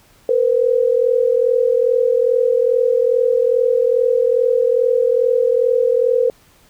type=tone pair together; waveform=sine; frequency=466.2 / 508.6 Hz; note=A#4 / C5; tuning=0 / -49 cents; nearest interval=major second; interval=151 cents; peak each=-15 dBFS; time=0.29-6.3 s; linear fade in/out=2 ms; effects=pink hiss -52 dBFS RMS until 6.69 s